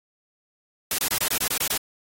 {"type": "noise bursts", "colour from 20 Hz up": "white", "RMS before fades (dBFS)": -24, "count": 9, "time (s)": [0.91, 1.776], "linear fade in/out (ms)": 2, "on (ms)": 74, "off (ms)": 25, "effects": ["AAC 48 kbps"]}